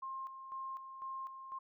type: tone with tremolo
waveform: sine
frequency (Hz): 1063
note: C6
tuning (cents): +27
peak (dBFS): -40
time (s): 0.02-1.59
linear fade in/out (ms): 10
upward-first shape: square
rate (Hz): 2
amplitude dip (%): 55
effects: none